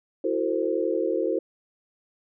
sine chord, F# half-diminished seventh, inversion third, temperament equal with one note detuned, 329.6 / 370 / 451.6 / 523.3 Hz, E4 / F#4 / A4 / C5, 0 / 0 / +45 / 0 cents, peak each -28 dBFS, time 0.24-1.39 s, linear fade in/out 5 ms, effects none

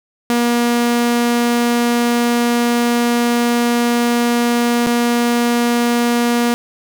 sawtooth tone with dropouts, 238.4 Hz, A#3, 39 cents sharp, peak -9 dBFS, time 0.3-6.54 s, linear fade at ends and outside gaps 0 ms, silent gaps 4.863-4.87 s, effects none

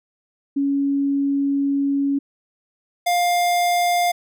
sine / square tone pair in turn, 279.2 / 703.5 Hz, C#4 / F5, +13 / +12 cents, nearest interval octave + major third, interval 1599 cents, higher second, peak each -17 dBFS, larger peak neither, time 0.56-2.19 / 3.06-4.12 s, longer first, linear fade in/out 10 ms, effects none

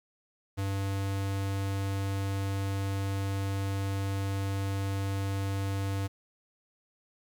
square tone, 98 Hz, G2, in tune, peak -30 dBFS, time 0.57-6.08 s, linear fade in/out 20 ms, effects 10-bit

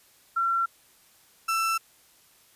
sine / 35% pulse tone pair in turn, 1360 / 1332.8 Hz, F6 / E6, -46 / +19 cents, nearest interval unison, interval 35 cents, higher first, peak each -22 dBFS, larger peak neither, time 0.36-0.66 / 1.48-1.78 s, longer neither, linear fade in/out 10 ms, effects white hiss -59 dBFS RMS until 2.55 s + resampled to 32000 Hz

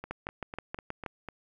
two click trains, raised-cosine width 0.5 ms, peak -24 / -20 dBFS, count 6 / 7, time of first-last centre 0.04-1.287 / 0.11-1.062 s, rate 4.01 / 6.3 Hz, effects 10-bit

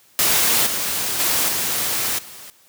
white noise with level steps, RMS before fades -17 / -23 / -19 / -22 / -39 dBFS, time 0.19-2.5 s, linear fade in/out 0 ms, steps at 0.66 / 1.19 / 1.48 / 2.18 s, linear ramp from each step 10 ms, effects white hiss -54 dBFS RMS until 2.68 s + high-pass 80 Hz 12 dB/octave

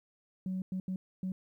sine tone bursts at uneven times, 186.7 Hz, F#3, 16 cents sharp, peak -31 dBFS, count 4, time 0.46-0.62 / 0.72-0.8 / 0.88-0.96 / 1.23-1.32 s, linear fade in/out 2 ms, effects tanh soft clip ceiling -29 dBFS + 12-bit

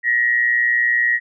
sine tone with amplitude modulation, 1900 Hz, A#6, 33 cents sharp, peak -11 dBFS, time 0.03-1.2 s, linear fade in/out 50 ms, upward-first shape sine, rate 120 Hz, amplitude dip 65%, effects none

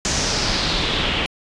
pink noise with low-pass filter sweep, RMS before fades -21 dBFS, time 0.05-1.26 s, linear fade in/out 0 ms, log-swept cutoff 6600 to 2900 Hz, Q 3.3, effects resampled to 22050 Hz

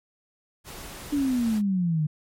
pink noise, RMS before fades -40 dBFS, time 0.64-1.62 s, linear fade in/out 50 ms
sine exponential sweep, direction down, 294.9 to 148.3 Hz, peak -21 dBFS, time 1.12-2.07 s, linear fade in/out 10 ms
effects MP3 64 kbps

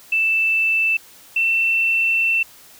sine tone pair in turn, 2650 / 2685 Hz, E7 / E7, +9 / +31 cents, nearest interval unison, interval 22 cents, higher second, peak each -15 dBFS, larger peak neither, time 0.12-0.97 / 1.36-2.43 s, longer second, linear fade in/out 5 ms, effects white hiss -46 dBFS RMS until 2.79 s

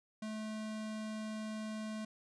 square tone, 216.5 Hz, A3, 28 cents flat, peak -40 dBFS, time 0.22-2.05 s, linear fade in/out 5 ms, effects resampled to 22050 Hz

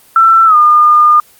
sine tone with pitch glide, 1338 to 1212.9 Hz, E6 to D#6, +25 to -45 cents, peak -3 dBFS, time 0.16-1.2 s, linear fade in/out 2 ms, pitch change -170 cents, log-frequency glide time 0.46-0.56 s, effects white hiss -44 dBFS RMS until 1.39 s + Opus 24 kbps

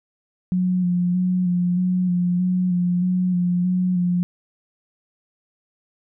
sine tone with vibrato, 179.8 Hz, F#3, 49 cents flat, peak -17 dBFS, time 0.52-4.23 s, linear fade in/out 0 ms, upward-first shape square, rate 1.6 Hz, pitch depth 24 cents each way, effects none

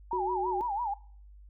sine tone with vibrato, 880 Hz, A5, in tune, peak -29 dBFS, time 0.11-0.94 s, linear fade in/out 5 ms, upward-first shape sine, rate 6 Hz, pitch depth 190 cents each way
sine tone, 370 Hz, F#4, in tune, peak -31 dBFS, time 0.13-0.61 s, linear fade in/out 0 ms
effects noise-tail reverb RT60 0.5 s tail -21 dB re dry + added 50 Hz sine -49 dBFS peak until 1.49 s

